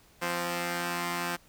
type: tone pair together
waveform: 5% pulse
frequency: 174 / 260.7 Hz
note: F3 / C4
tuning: -6 / -6 cents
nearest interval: perfect fifth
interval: 700 cents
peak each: -20 / -24 dBFS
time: 0.21-1.37 s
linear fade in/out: 20 ms
effects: pink hiss -60 dBFS RMS until 1.48 s